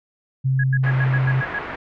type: tone with pitch glide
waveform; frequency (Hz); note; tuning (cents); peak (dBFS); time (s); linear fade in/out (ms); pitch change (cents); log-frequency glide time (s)
sine; 132.3 to 131.08; C3 to C3; +20 to +4; -16; 0.44-1.42; 20; -16; 0.62-1
type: tone bursts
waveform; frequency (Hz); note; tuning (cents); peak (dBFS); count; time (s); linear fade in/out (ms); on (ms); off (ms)
sine; 1661.2; G#6; 0; -22; 8; 0.59-1.589; 5; 47; 89
type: low-pass noise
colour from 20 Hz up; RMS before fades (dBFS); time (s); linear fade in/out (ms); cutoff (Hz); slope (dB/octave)
white; -31; 0.83-1.76; 10; 2000; 24
effects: none